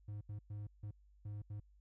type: tone bursts at uneven times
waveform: triangle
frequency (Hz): 103.83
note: G#2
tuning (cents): 0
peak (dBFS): -40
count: 6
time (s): 0.08-0.21 / 0.29-0.39 / 0.5-0.67 / 0.83-0.91 / 1.25-1.42 / 1.5-1.6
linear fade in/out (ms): 5
effects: added 50 Hz sine -63 dBFS peak until 1.8 s